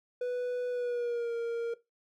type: tone with pitch glide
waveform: triangle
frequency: 493.9 to 466.2 Hz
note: B4 to A#4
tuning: 0 to 0 cents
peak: -28 dBFS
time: 0.21-1.74 s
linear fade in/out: 5 ms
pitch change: -100 cents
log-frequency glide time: 0.7-1.34 s
effects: noise-tail reverb RT60 0.2 s tail -17 dB re dry